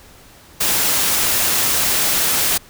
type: noise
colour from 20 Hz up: white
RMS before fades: -17 dBFS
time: 0.6-2.58 s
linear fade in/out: 10 ms
effects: pink hiss -45 dBFS RMS until 2.69 s